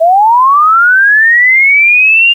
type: linear sweep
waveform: sine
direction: up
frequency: 634 to 2823 Hz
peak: -3 dBFS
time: 0-2.34 s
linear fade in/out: 20 ms
effects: 7-bit